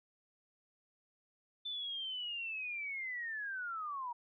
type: linear sweep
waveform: sine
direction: down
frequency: 3547 to 932.3 Hz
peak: -38 dBFS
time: 1.65-4.13 s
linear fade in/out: 10 ms
effects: none